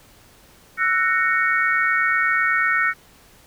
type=chord; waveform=sine; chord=F# dominant seventh; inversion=third; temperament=just; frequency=1332 / 1480 / 1850 / 2220 Hz; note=E6 / F#6 / A#6 / C#7; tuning=+18 / 0 / -14 / +2 cents; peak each=-23 / -22 / -21 / -23 dBFS; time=0.77-2.94 s; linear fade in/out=50 ms; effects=pink hiss -51 dBFS RMS until 3.46 s